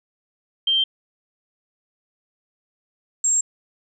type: tone pair in turn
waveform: sine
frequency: 3148 / 7487 Hz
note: G7 / A#8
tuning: +7 / +7 cents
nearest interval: octave + minor third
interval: 1500 cents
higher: second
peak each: -16 dBFS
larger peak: neither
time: 0.67-0.84 / 3.24-3.41 s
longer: neither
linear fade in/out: 5 ms
effects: none